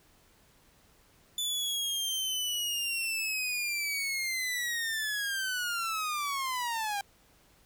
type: linear sweep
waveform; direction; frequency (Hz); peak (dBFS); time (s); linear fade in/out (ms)
sawtooth; down; 3497 to 790; -27; 1.38-7.01; 2
effects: pink hiss -63 dBFS RMS until 7.65 s